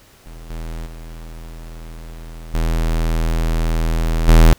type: tone with level steps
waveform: square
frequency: 40.79 Hz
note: E1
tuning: 17 cents flat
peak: -34 / -26 / -32 / -16 / -6 dBFS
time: 0.26-4.53 s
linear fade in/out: 0 ms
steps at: 0.5 / 0.86 / 2.54 / 4.28 s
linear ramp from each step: 2 ms
effects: pink hiss -49 dBFS RMS until 4.58 s